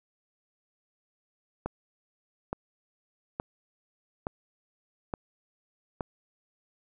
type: click train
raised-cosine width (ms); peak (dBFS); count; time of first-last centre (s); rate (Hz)
1; -17; 6; 1.66-6.008; 1.15
effects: none